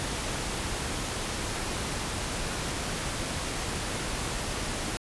pink noise, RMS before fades -32 dBFS, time 0-4.97 s, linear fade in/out 0 ms, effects resampled to 24000 Hz

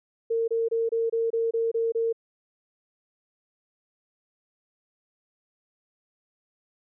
sine tone bursts, 457.1 Hz, A#4, 34 cents flat, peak -22 dBFS, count 9, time 0.3-2.128 s, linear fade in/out 10 ms, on 180 ms, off 26 ms, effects none

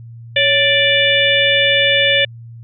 harmonic tone with a mistuned harmonic, 587 Hz, D5, 1 cent flat, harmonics 1 / 3 / 4 / 5 / 6, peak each -17 / -17 / -17 / -17 / -17 dBFS, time 0.36-2.25 s, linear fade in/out 5 ms, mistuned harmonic 1, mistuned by -85 cents, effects added 116 Hz sine -32 dBFS peak until 2.63 s

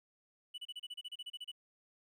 triangle tone bursts, 2960 Hz, F#7, in tune, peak -40 dBFS, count 14, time 0.54-1.517 s, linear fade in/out 10 ms, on 41 ms, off 31 ms, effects 13-bit

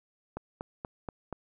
click train, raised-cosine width 1 ms, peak -22 dBFS, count 5, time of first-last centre 0.37-1.327 s, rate 4.18 Hz, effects none

